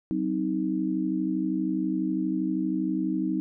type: chord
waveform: sine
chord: C diminished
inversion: second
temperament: just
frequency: 188.37 / 261.6 / 314 Hz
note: Gb3 / C4 / Eb4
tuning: +31 / 0 / +16 cents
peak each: -30 / -30 / -27 dBFS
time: 0.11-3.4 s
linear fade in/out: 0 ms
effects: none